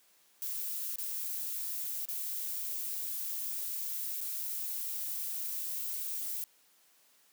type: noise with dropouts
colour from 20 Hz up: violet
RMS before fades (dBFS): -37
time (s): 0.42-6.44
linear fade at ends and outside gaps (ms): 0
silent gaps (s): 0.958-0.984 / 2.053-2.087 / 4.206-4.212
effects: white hiss -66 dBFS RMS until 7.32 s + high-pass 200 Hz 12 dB/octave